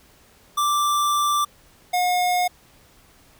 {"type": "tone pair in turn", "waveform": "square", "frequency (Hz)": [1174.7, 720.2], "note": ["D6", "F#5"], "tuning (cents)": [0, -47], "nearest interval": "minor sixth", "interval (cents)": 847, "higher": "first", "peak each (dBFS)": -19, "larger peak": "neither", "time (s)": [[0.57, 1.45], [1.93, 2.48]], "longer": "first", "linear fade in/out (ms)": 10, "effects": ["pink hiss -54 dBFS RMS until 3.39 s"]}